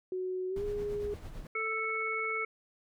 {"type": "tone with pitch glide", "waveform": "sine", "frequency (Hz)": [369.9, 412.8], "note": ["F#4", "G#4"], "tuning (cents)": [0, -10], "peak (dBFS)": -32, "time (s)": [0.12, 1.14], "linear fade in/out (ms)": 2, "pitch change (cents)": 190, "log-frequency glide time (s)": [0.49, 0.64]}
{"type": "noise with tremolo", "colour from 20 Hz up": "brown", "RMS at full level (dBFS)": -41, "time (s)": [0.56, 1.47], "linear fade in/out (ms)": 2, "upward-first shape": "sine", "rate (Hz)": 8.9, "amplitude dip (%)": 45}
{"type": "harmonic tone", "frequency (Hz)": 441.4, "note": "A4", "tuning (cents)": 5, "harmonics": [1, 3, 5], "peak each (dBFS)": [-38, -36, -33], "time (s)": [1.55, 2.45], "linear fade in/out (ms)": 5}
{"effects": []}